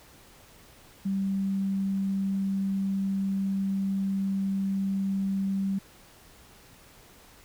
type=tone; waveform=sine; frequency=194.7 Hz; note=G3; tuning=12 cents flat; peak=-25 dBFS; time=1.05-5.79 s; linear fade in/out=10 ms; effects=pink hiss -54 dBFS RMS until 7.44 s